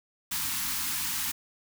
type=band-stop noise; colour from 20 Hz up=white; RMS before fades=-31 dBFS; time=0.31-1.32 s; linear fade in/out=10 ms; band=320 to 840 Hz; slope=96 dB/octave; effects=none